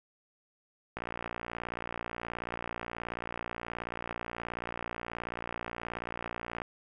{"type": "click train", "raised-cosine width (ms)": 0.5, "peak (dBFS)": -21, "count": 332, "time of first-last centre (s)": [0.97, 6.618], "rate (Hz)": 58.6, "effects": []}